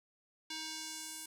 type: tone with band-pass filter sweep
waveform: square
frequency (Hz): 315.9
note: D#4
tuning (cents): +26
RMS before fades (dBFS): -44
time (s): 0.5-1.26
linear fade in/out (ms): 5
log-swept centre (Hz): 4300 to 10000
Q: 1.3
effects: none